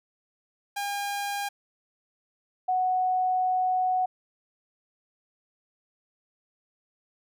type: tone pair in turn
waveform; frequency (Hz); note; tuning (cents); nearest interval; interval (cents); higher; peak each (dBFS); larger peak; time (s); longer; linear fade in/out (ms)
sawtooth / sine; 808 / 739.7; G#5 / F#5; -48 / -1; major second; 153; first; -25 / -22; second; 0.76-1.49 / 2.68-4.06; second; 10
effects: none